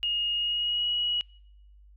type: tone with pitch glide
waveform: sine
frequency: 2859 to 2911 Hz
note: F7 to F#7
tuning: +40 to -29 cents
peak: -25 dBFS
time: 0.03-1.21 s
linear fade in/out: 0 ms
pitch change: +31 cents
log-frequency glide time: 0.34-0.87 s
effects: noise-tail reverb RT60 0.8 s tail -26 dB re dry + added 50 Hz sine -51 dBFS peak until 1.96 s